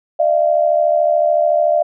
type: tone pair together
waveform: sine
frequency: 607.3 / 681 Hz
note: D#5 / F5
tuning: -42 / -44 cents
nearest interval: major second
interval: 198 cents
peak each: -14 dBFS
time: 0.19-1.83 s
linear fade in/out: 10 ms
effects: none